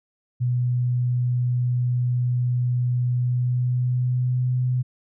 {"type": "tone with pitch glide", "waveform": "sine", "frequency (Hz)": [123.47, 126.06], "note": ["B2", "B2"], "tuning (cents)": [0, 36], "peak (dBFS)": -19, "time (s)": [0.4, 4.83], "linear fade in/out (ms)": 20, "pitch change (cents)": 36, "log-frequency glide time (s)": [3.14, 4.54], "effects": []}